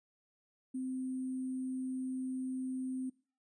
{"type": "tone with sample-and-hold", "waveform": "sine", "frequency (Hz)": 258.8, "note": "C4", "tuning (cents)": -19, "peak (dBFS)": -35, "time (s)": [0.74, 3.1], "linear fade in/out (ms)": 10, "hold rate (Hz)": 8820, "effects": ["noise-tail reverb RT60 0.4 s tail -23 dB re dry", "resampled to 22050 Hz"]}